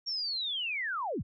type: linear sweep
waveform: sine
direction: down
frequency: 5588 to 34.65 Hz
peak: -31 dBFS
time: 0.06-1.23 s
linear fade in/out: 20 ms
effects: none